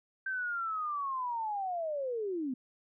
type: linear sweep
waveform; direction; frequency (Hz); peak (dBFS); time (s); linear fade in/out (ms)
sine; down; 1568 to 243; -32; 0.26-2.54; 5
effects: none